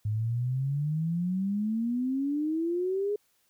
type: exponential sweep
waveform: sine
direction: up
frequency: 103.83 to 420 Hz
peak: -26 dBFS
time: 0.05-3.16 s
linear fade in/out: 5 ms
effects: white hiss -70 dBFS RMS until 3.49 s